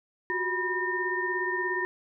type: tone cluster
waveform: sine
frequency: 361.3 / 378.2 / 978 / 1823 Hz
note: F#4 / F#4 / B5 / A#6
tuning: -41 / +38 / -17 / -39 cents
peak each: -33 / -37 / -33 / -29 dBFS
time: 0.3-1.85 s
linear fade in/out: 0 ms
effects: none